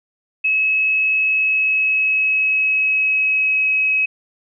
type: tone with pitch glide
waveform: sine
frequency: 2576 to 2554 Hz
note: E7 to D#7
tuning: -41 to +45 cents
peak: -14 dBFS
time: 0.44-4.06 s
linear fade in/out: 10 ms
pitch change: -14 cents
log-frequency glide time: 1.26-3.7 s
effects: none